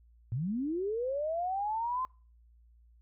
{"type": "linear sweep", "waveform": "sine", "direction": "up", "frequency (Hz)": [106.4, 1045], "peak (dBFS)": -30, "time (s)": [0.32, 2.05], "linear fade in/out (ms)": 0, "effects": ["noise-tail reverb RT60 0.4 s tail -26 dB re dry", "added 58 Hz sine -58 dBFS peak until 3.01 s"]}